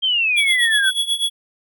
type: exponential sweep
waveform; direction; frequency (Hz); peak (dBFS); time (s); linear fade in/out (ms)
sine; down; 3210 to 1492; -15; 0.02-0.91; 20
type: tone with tremolo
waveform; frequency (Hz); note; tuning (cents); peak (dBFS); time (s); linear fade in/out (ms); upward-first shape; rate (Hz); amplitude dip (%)
square; 3369; G#7; +24; -15; 0.36-1.3; 20; triangle; 8.2; 90
effects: none